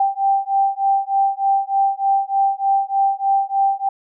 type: beating tone pair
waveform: sine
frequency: 784 / 787.3 Hz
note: G5 / G5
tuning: 0 / +7 cents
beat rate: 3.3 Hz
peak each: -18 dBFS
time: 0-3.89 s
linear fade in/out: 5 ms
effects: none